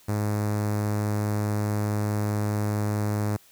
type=tone with notch filter; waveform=sawtooth; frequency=104.7 Hz; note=G#2; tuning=15 cents sharp; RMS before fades=-26 dBFS; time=0.08-3.37 s; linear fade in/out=10 ms; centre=3100 Hz; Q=0.68; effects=white hiss -56 dBFS RMS until 3.51 s